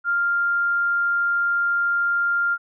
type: tone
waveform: sine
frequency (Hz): 1396.9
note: F6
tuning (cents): 0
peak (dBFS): -18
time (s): 0.04-2.58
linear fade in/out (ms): 50
effects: none